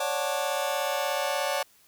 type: chord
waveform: sawtooth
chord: D major seventh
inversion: third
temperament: just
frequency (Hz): 550.6 / 587.3 / 734.2 / 881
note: C#5 / D5 / F#5 / A5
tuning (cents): -12 / 0 / -14 / +2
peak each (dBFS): -27 / -27 / -29 / -29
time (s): 0-1.63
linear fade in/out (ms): 5
effects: white hiss -60 dBFS RMS until 1.87 s